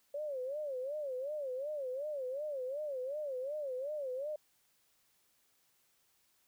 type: tone with vibrato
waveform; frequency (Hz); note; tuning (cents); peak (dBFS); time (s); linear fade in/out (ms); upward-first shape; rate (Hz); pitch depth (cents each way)
sine; 554.4; C#5; 0; -36; 0.14-4.36; 5; sine; 2.7; 170
effects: white hiss -73 dBFS RMS until 6.47 s